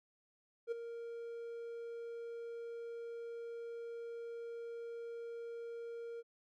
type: tone with ADSR envelope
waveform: triangle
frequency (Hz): 466.2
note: A#4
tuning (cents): 0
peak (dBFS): -31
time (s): 0.67-6.23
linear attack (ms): 47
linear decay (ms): 12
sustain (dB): -10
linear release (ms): 37
effects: none